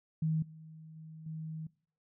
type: tone with level steps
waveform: sine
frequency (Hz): 158.4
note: D#3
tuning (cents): +31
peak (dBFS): -28 / -48 / -46 / -38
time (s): 0.22-1.67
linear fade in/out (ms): 5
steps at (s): 0.42 / 0.96 / 1.26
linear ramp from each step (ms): 5
effects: noise-tail reverb RT60 0.5 s tail -22 dB re dry